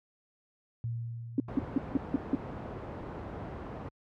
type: tone with exponential decay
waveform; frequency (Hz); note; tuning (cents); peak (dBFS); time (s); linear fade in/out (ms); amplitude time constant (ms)
sine; 116.54; A#2; 0; -30; 0.84-2.78; 0; 420
type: tone bursts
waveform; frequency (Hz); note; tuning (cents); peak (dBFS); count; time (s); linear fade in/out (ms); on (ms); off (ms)
sine; 271.4; C#4; -36; -22; 6; 1.38-2.35; 2; 20; 170
type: low-pass noise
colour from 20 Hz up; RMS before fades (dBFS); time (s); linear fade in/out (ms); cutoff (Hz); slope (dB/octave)
pink; -40; 1.48-3.89; 5; 970; 12
effects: high-pass 60 Hz 12 dB/octave